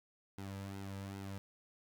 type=tone with flanger; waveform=sawtooth; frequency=98 Hz; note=G2; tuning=in tune; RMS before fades=-45 dBFS; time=0.38-1.38 s; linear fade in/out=0 ms; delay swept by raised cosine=1.7 to 2.8 ms; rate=2.5 Hz; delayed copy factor=-0.65; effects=none